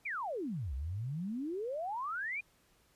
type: exponential two-way sweep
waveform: sine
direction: down then up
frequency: 2489 to 61.74 to 2489 Hz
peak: -35 dBFS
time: 0.05-2.41 s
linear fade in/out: 10 ms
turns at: 0.74 s
effects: pink hiss -69 dBFS RMS until 2.95 s + resampled to 32000 Hz